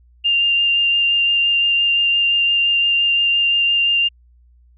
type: tone with vibrato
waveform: sine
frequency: 2794 Hz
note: F7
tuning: in tune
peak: -13 dBFS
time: 0.24-4.09 s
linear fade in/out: 20 ms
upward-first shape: sine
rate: 5.8 Hz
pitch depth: 10 cents each way
effects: added 60 Hz sine -48 dBFS peak until 4.77 s